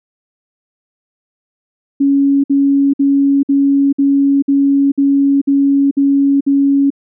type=tone bursts; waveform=sine; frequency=278.3 Hz; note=C#4; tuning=7 cents sharp; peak=-8 dBFS; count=10; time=2-6.904 s; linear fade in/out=10 ms; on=440 ms; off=56 ms; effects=none